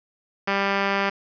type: tone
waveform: 5% pulse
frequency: 197.7 Hz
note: G3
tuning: 15 cents sharp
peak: -9 dBFS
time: 0.47-1.1 s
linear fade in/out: 10 ms
effects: resampled to 11025 Hz + 7-bit